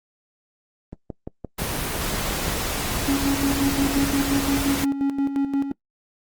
click train, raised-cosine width 2 ms, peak -17 dBFS, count 10, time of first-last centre 0.93-2.482 s, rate 5.8 Hz
pink noise, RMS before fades -26 dBFS, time 1.58-4.85 s, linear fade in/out 10 ms
triangle tone with tremolo, 277.2 Hz, C#4, in tune, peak -16 dBFS, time 3.08-5.72 s, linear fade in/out 5 ms, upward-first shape square, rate 5.7 Hz, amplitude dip 60%
effects noise-tail reverb RT60 0.1 s tail -24 dB re dry + Opus 24 kbps

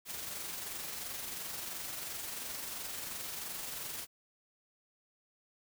white noise with amplitude modulation, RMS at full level -40 dBFS, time 0.05-4.07 s, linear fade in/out 50 ms, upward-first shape sine, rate 22.9 Hz, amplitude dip 35%, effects none

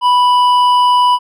sine tone with hard clipping, 987.8 Hz, B5, in tune, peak -9 dBFS, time 0.01-1.19 s, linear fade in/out 50 ms, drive 7 dB, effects none

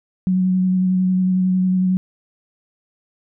sine tone with vibrato, 185 Hz, F#3, in tune, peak -14 dBFS, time 0.27-1.97 s, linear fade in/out 0 ms, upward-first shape square, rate 11 Hz, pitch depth 12 cents each way, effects none

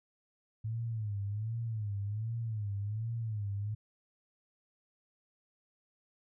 sine tone with vibrato, 107.7 Hz, A2, 37 cents flat, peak -33 dBFS, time 0.64-3.75 s, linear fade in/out 10 ms, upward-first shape sine, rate 1.3 Hz, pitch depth 130 cents each way, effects none

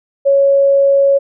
sine tone, 554.4 Hz, C#5, in tune, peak -7 dBFS, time 0.25-1.19 s, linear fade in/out 20 ms, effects none

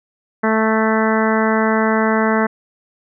harmonic tone, 220 Hz, A3, in tune, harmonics 1 / 2 / 3 / 4 / 5 / 6 / 7 / 8 / 9, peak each -17 / -20 / -22 / -23 / -24 / -25 / -25 / -26 / -27 dBFS, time 0.43-2.47 s, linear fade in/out 10 ms, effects none

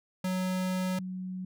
square / sine tone pair in turn, 185 / 185 Hz, F#3 / F#3, 0 / 0 cents, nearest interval unison, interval 0 cents, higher neither, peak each -29 / -34 dBFS, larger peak first, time 0.24-0.99 / 0.99-1.45 s, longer first, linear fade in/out 5 ms, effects none

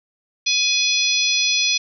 harmonic tone with a mistuned harmonic, 835 Hz, G#5, 9 cents sharp, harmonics 3 / 4 / 5 / 6 / 7, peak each -21 / -22 / -23 / -24 / -24 dBFS, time 0.46-1.78 s, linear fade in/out 10 ms, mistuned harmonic 4, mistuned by +35 cents, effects none

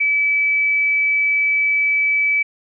sine tone, 2299 Hz, D7, 37 cents flat, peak -14 dBFS, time 0-2.43 s, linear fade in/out 10 ms, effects none

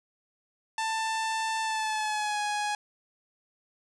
sawtooth tone with pitch glide, 888 to 833.3 Hz, A5 to G#5, +16 to +6 cents, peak -24 dBFS, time 0.78-2.75 s, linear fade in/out 2 ms, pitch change -110 cents, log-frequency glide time 1.61-2.39 s, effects resampled to 22050 Hz + 11-bit

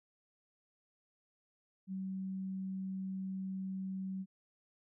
sine tone, 190.2 Hz, F#3, 48 cents sharp, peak -37 dBFS, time 1.87-4.26 s, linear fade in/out 50 ms, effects none

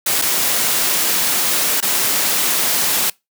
white noise with dropouts, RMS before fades -17 dBFS, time 0.06-3.1 s, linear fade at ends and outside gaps 5 ms, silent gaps 0.216-0.22 / 1.805-1.825 s, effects noise-tail reverb RT60 0.2 s tail -24 dB re dry + high-pass 150 Hz 12 dB/octave

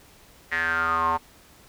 square tone with band-pass filter sweep, 82.41 Hz, E2, in tune, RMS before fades -24 dBFS, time 0.51-1.18 s, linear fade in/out 20 ms, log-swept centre 1900 to 950 Hz, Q 8.9, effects pink hiss -53 dBFS RMS until 1.68 s

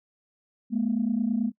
sine tone pair together, 212 / 241.3 Hz, G#3 / B3, +36 / -40 cents, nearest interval major second, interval 224 cents, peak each -25 dBFS, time 0.7-1.52 s, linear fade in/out 50 ms, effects noise-tail reverb RT60 0.1 s tail -25 dB re dry + tanh soft clip ceiling -16 dBFS

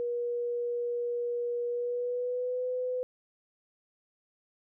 sine tone with pitch glide, 480 to 503.3 Hz, B4 to B4, -49 to +33 cents, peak -29 dBFS, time 0-3.03 s, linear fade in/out 0 ms, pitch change +82 cents, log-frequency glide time 1.67-2.66 s, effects none

